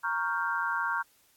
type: chord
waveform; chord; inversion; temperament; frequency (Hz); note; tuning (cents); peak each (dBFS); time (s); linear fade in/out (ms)
sine; G half-diminished seventh; first; equal; 932.3 / 1108.7 / 1396.9 / 1568; Bb5 / Db6 / F6 / G6; 0 / 0 / 0 / 0; -33 / -34 / -32 / -33; 0.03-1.03; 20
effects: white hiss -65 dBFS RMS until 1.36 s + AAC 64 kbps